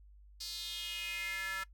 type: tone with high-pass filter sweep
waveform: square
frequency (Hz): 191.8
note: G3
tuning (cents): -37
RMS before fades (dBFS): -40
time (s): 0.4-1.64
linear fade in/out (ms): 10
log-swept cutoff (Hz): 4700 to 1500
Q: 4.4
effects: noise-tail reverb RT60 0.1 s tail -20 dB re dry + added 50 Hz sine -55 dBFS peak until 1.73 s